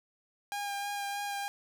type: tone with vibrato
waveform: sawtooth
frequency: 808 Hz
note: G#5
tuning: 48 cents flat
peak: -30 dBFS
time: 0.52-1.48 s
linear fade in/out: 0 ms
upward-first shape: sine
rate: 3.2 Hz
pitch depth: 15 cents each way
effects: none